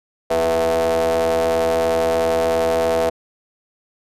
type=ring-modulated tone; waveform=40% pulse; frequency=83 Hz; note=E2; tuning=12 cents sharp; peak=-12 dBFS; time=0.3-3.1 s; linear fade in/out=10 ms; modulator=576 Hz; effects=resampled to 32000 Hz